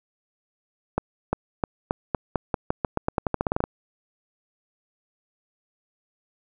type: accelerating click train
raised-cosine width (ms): 1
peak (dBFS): -8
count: 20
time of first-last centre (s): 0.98-3.64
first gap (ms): 350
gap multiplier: 0.88
effects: none